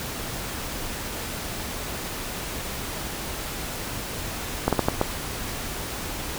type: slowing click train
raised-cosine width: 1 ms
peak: -5 dBFS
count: 5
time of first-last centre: 4.68-5.014 s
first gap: 47 ms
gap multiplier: 1.4
effects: pink hiss -32 dBFS RMS until 6.38 s